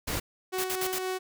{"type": "noise", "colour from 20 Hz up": "pink", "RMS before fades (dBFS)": -31, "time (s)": [0.07, 0.2], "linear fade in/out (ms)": 10}
{"type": "tone with tremolo", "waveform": "sawtooth", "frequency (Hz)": 372.7, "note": "F#4", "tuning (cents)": 13, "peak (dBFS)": -25, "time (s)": [0.52, 1.19], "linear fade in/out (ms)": 20, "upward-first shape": "sine", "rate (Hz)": 3.9, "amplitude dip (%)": 35}
{"type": "noise bursts", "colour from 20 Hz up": "white", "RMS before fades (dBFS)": -32, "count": 4, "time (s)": [0.58, 0.987], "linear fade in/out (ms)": 5, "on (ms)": 62, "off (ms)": 53}
{"effects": []}